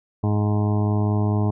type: harmonic tone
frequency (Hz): 104.6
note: G#2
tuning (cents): +13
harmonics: 1 / 2 / 3 / 4 / 6 / 7 / 8 / 9 / 10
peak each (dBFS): -19 / -25 / -29 / -31 / -35 / -36 / -37 / -38 / -39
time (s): 0.23-1.51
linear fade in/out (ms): 10
effects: none